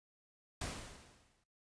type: noise with exponential decay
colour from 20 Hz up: pink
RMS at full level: -39 dBFS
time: 0.61-1.44 s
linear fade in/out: 5 ms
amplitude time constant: 180 ms
effects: noise-tail reverb RT60 0.2 s tail -17 dB re dry + resampled to 22050 Hz